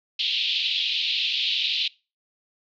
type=band-pass noise; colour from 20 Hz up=white; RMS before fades=-25 dBFS; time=0.19-1.88 s; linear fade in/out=5 ms; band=2700 to 4000 Hz; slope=48 dB/octave; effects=noise-tail reverb RT60 0.3 s tail -23 dB re dry